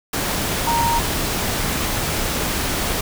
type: tone in noise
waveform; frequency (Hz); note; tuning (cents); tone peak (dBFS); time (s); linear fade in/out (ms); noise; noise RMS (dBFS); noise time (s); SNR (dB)
sine; 933; A#5; +1; -17; 0.67-0.99; 5; pink; -22; 0.13-3.01; +2
effects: none